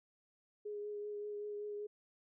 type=tone with vibrato; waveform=sine; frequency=415.3 Hz; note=G#4; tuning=in tune; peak=-40 dBFS; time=0.65-1.87 s; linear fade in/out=10 ms; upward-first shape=triangle; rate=5.2 Hz; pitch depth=18 cents each way; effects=none